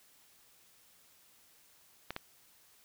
clicks, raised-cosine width 0.3 ms, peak -21 dBFS, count 2, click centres 2.106 / 2.164 s, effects white hiss -64 dBFS RMS until 2.84 s

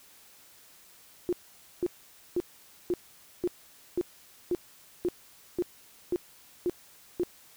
sine tone bursts, 354 Hz, F4, 23 cents sharp, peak -24 dBFS, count 12, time 1.29-7.234 s, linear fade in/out 0 ms, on 37 ms, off 500 ms, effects white hiss -56 dBFS RMS until 7.56 s

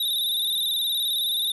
square tone with vibrato, 3711 Hz, A#7, 9 cents flat, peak -23 dBFS, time 0-1.52 s, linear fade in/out 5 ms, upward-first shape square, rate 19 Hz, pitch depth 57 cents each way, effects none

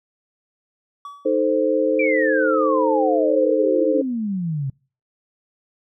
triangle tone with exponential decay, 1141 Hz, C#6, 50 cents sharp, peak -28 dBFS, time 1.05-1.45 s, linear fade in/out 2 ms, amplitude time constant 85 ms
sine chord, A diminished, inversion second, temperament equal, 311.1 / 440 / 523.3 Hz, Eb4 / A4 / C5, 0 / 0 / 0 cents, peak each -22 / -21 / -19 dBFS, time 1.25-4.02 s, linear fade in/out 10 ms
sine exponential sweep, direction down, 2386 to 130.81 Hz, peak -21 dBFS, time 1.99-4.7 s, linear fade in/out 5 ms
effects noise-tail reverb RT60 0.4 s tail -26 dB re dry

